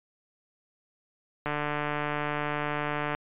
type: click train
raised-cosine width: 0.5 ms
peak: -15 dBFS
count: 251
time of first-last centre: 1.46-3.149 s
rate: 148 Hz
effects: resampled to 8000 Hz